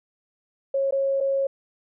sine tone with dropouts, 546 Hz, C#5, 26 cents flat, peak -20 dBFS, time 0.74-1.47 s, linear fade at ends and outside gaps 5 ms, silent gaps 0.909-0.923 / 1.204-1.208 s, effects none

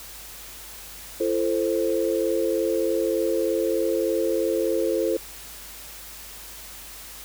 sine chord, A minor, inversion second, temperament equal with one note detuned, 337.9 / 440 / 523.3 Hz, E4 / A4 / C5, +43 / 0 / 0 cents, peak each -25 dBFS, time 1.2-5.17 s, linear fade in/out 5 ms, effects added 50 Hz sine -49 dBFS peak until 7.24 s + white hiss -41 dBFS RMS until 7.24 s

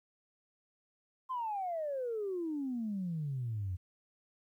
sine exponential sweep, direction down, 1058 to 87.31 Hz, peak -33 dBFS, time 1.29-3.77 s, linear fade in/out 20 ms, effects tanh soft clip ceiling -29 dBFS + 12-bit

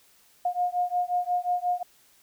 sine beating tone pair, 712 / 717.6 Hz, F5 / F5, +33 / +47 cents, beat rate 5.6 Hz, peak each -27 dBFS, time 0.45-1.83 s, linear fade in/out 5 ms, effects white hiss -60 dBFS RMS until 2.22 s

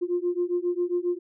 sine beating tone pair, 349.2 / 356.6 Hz, F4 / F4, 0 / +36 cents, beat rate 7.4 Hz, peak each -26 dBFS, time 0.01-1.19 s, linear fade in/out 20 ms, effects tanh soft clip ceiling -16 dBFS

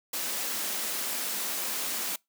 white high-pass noise, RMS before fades -32 dBFS, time 0.13-2.16 s, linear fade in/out 5 ms, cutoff 180 Hz, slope 96 dB/octave, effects noise-tail reverb RT60 0.2 s tail -25 dB re dry

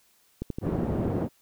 click train, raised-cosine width 3 ms, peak -18 dBFS, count 9, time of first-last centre 0.42-1.081 s, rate 12.1 Hz
pink band-pass noise, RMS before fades -28 dBFS, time 0.61-1.29 s, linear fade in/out 50 ms, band 100 to 460 Hz, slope 12 dB/octave
effects white hiss -64 dBFS RMS until 1.41 s

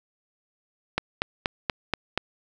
click train, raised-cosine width 0.3 ms, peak -7 dBFS, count 6, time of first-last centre 0.98-2.176 s, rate 4.18 Hz, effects none

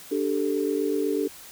sine chord, D suspended fourth, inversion none, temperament equal, 293.7 / 392 / 440 Hz, D4 / G4 / A4, 0 / 0 / 0 cents, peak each -27 dBFS, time 0.11-1.28 s, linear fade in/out 10 ms, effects white hiss -45 dBFS RMS until 1.51 s

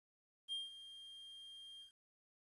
triangle tone with ADSR envelope, 3204 Hz, G7, 37 cents sharp, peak -37 dBFS, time 0.48-1.92 s, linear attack 45 ms, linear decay 170 ms, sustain -14 dB, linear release 110 ms, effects resampled to 24000 Hz + 12-bit

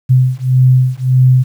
sine beating tone pair, 127.6 / 129.3 Hz, C3 / C3, -43 / -20 cents, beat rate 1.7 Hz, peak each -10 dBFS, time 0.09-1.44 s, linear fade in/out 20 ms, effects 7-bit

